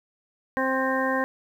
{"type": "harmonic tone", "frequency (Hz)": 263, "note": "C4", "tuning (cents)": 9, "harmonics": [1, 2, 3, 4, 6, 7], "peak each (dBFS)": [-28, -27, -32, -29, -31, -30], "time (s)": [0.57, 1.24], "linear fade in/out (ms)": 0, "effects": ["9-bit"]}